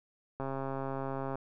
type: click train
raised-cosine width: 1 ms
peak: -23 dBFS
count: 130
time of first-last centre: 0.4-1.356 s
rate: 135 Hz
effects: none